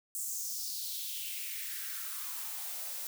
blue noise with high-pass filter sweep, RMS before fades -39 dBFS, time 0.15-3.07 s, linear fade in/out 0 ms, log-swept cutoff 8000 to 500 Hz, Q 3.1, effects none

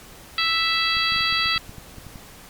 harmonic tone, 659.3 Hz, E5, in tune, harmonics 2 / 3 / 4 / 5 / 6 / 7, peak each -26 / -26 / -26 / -26 / -26 / -26 dBFS, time 0.38-1.58 s, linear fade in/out 2 ms
clicks, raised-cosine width 5 ms, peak -26 dBFS, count 12, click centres 0.969 / 1.122 / 1.162 / 1.208 / 1.325 / 1.459 / 1.562 / 1.694 / 1.783 / 1.983 / 2.067 / 2.158 s
effects pink hiss -44 dBFS RMS until 2.49 s + MP3 96 kbps

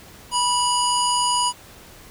harmonic tone, 977 Hz, B5, 19 cents flat, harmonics 1 / 3 / 5 / 7 / 9 / 10, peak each -20 / -25 / -27 / -28 / -30 / -30 dBFS, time 0.31-1.53 s, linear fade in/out 50 ms, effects pink hiss -45 dBFS RMS until 2.1 s

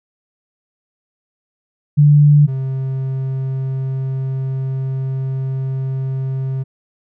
sine / triangle tone pair in turn, 146.83 / 132.91 Hz, D3 / C3, 0 / +28 cents, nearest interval major second, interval 172 cents, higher first, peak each -6 / -16 dBFS, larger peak first, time 1.97-2.47 / 2.47-6.64 s, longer second, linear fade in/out 20 ms, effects none

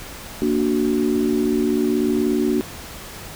sine chord, Bb augmented, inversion none, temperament equal, 233.1 / 293.7 / 370 Hz, Bb3 / D4 / F#4, 0 / 0 / 0 cents, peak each -21 dBFS, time 0.42-2.61 s, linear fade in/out 0 ms, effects pink hiss -36 dBFS RMS until 3.35 s

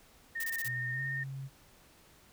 sine tone with vibrato, 1833 Hz, A#6, 30 cents flat, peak -34 dBFS, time 0.35-1.24 s, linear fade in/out 10 ms, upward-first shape square, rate 17 Hz, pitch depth 12 cents each way
blue noise bursts, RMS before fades -39 dBFS, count 5, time 0.4-0.681 s, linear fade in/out 2 ms, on 37 ms, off 24 ms
sine tone with pitch glide, 124 to 135.22 Hz, B2 to C#3, +7 to -43 cents, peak -38 dBFS, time 0.64-1.5 s, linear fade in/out 50 ms, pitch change +150 cents, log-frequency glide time 0.91-1.01 s
effects pink hiss -61 dBFS RMS until 2.32 s

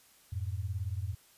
sine beating tone pair, 87.7 / 105.7 Hz, F2 / G#2, +8 / +31 cents, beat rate 18 Hz, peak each -35 / -36 dBFS, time 0.32-1.15 s, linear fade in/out 10 ms, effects white hiss -62 dBFS RMS until 1.37 s + resampled to 32000 Hz

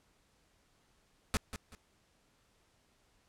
pink noise with echo, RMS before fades -30 dBFS, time 1.34-1.37 s, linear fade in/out 0 ms, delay 190 ms, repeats 2, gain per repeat -11 dB, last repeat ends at 1.75 s, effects pink hiss -71 dBFS RMS until 3.28 s + low-pass 10000 Hz 12 dB/octave

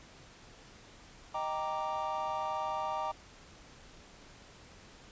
triangle chord, Eb major seventh, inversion none, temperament equal, 622.3 / 784 / 932.3 / 1174.7 Hz, Eb5 / G5 / Bb5 / D6, 0 / 0 / 0 / 0 cents, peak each -38 / -36 / -35 / -37 dBFS, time 1.34-3.12 s, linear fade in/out 10 ms, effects pink hiss -55 dBFS RMS until 5.11 s + resampled to 16000 Hz

